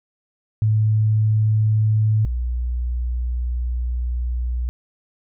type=tone pair in turn; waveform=sine; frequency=108.3 / 60.78 Hz; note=A2 / B1; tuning=-27 / -27 cents; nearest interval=minor seventh; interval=1000 cents; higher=first; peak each=-14 / -20 dBFS; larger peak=first; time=0.62-2.25 / 2.25-4.69 s; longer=second; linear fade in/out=0 ms; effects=none